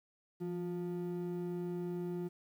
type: ring-modulated tone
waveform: triangle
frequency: 263.8 Hz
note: C4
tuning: 14 cents sharp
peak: -31 dBFS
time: 0.4-2.29 s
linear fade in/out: 20 ms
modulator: 91.4 Hz
effects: 11-bit